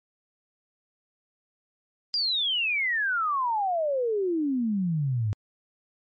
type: exponential sweep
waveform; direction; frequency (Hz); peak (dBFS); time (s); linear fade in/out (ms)
sine; down; 4920 to 100; -23; 2.14-5.33; 0
effects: MP3 32 kbps